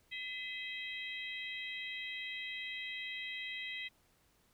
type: harmonic tone with a mistuned harmonic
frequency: 640 Hz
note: D#5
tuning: 49 cents sharp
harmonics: 3 / 4 / 5 / 6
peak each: -43 / -45 / -47 / -49 dBFS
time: 0.11-3.89 s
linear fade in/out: 20 ms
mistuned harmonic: 3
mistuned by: +90 cents
effects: pink hiss -71 dBFS RMS until 4.53 s